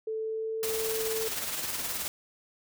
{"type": "tone with pitch glide", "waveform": "sine", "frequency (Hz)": [440, 444.3], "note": ["A4", "A4"], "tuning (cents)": [0, 17], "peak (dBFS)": -30, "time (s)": [0.07, 1.28], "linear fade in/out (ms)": 5, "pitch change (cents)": 17, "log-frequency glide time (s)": [0.17, 0.59]}
{"type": "noise with tremolo", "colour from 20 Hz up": "white", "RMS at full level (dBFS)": -32, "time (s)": [0.63, 2.08], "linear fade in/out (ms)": 0, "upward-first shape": "sine", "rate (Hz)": 19, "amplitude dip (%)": 40}
{"effects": []}